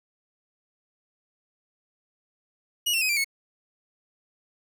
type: tone with pitch steps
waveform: sawtooth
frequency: 2900 / 2706 / 2525 / 2356 / 2198 Hz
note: F#7 / E7 / D#7 / D7 / C#7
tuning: -35 / +45 / +25 / +5 / -15 cents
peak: -19 dBFS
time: 2.86-3.245 s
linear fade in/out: 10 ms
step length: 77 ms
effects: none